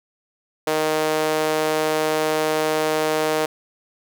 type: tone with high-pass filter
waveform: sawtooth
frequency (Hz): 155.5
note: D#3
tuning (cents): -1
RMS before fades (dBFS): -21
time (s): 0.67-3.46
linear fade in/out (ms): 5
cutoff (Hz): 490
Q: 1.9
effects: none